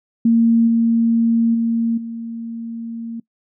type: tone with level steps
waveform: sine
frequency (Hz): 230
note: A#3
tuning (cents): -23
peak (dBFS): -10 / -12 / -15 / -25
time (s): 0.25-3.2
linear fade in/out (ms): 5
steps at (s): 0.67 / 1.54 / 1.97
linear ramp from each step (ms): 10
effects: noise-tail reverb RT60 0.1 s tail -22 dB re dry